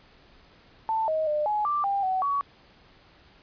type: tone with pitch steps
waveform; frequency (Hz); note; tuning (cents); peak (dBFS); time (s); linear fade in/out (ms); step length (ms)
sine; 887 / 630 / 601 / 842 / 1176 / 796 / 752 / 1127; A5 / D#5 / D5 / G#5 / D6 / G5 / F#5 / C#6; +14 / +21 / +40 / +24 / +2 / +26 / +28 / +28; -23; 0.89-2.41; 0; 190
effects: pink hiss -56 dBFS RMS until 3.42 s + resampled to 11025 Hz